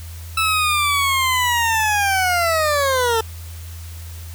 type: linear sweep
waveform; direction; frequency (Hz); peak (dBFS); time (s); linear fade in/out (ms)
20% pulse; down; 1318.5 to 440; -11; 0.37-3.21; 5
effects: added 83 Hz sine -31 dBFS peak until 4.34 s + white hiss -42 dBFS RMS until 4.34 s